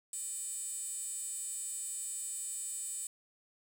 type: tone with high-pass filter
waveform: 10% pulse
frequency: 606 Hz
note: D#5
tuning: 46 cents flat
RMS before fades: -40 dBFS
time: 0.13-3.07 s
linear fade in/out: 2 ms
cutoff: 7900 Hz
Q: 6.4
effects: none